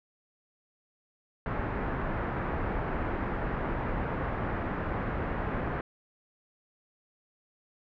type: low-pass noise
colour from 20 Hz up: pink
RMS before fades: -32 dBFS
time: 1.46-5.81 s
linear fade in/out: 2 ms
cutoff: 1800 Hz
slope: 24 dB/octave
effects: none